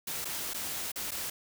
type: noise with dropouts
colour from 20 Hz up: white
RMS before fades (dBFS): -36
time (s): 0.07-1.3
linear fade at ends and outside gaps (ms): 5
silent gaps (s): 0.246-0.253 / 0.536-0.543 / 0.918-0.958 / 1.109-1.116
effects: none